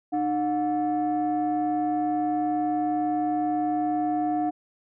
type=tone pair together; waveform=sine; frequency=303.7 / 723 Hz; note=D#4 / F#5; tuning=-42 / -40 cents; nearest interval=octave + minor third; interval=1502 cents; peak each=-24 dBFS; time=0.12-4.51 s; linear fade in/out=20 ms; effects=tanh soft clip ceiling -18 dBFS